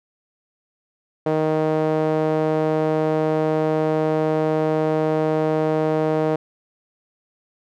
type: tone with band-pass filter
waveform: sawtooth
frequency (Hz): 156.1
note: D#3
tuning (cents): +6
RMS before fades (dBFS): -20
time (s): 1.26-6.36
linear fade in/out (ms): 5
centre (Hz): 530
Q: 1.8
effects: none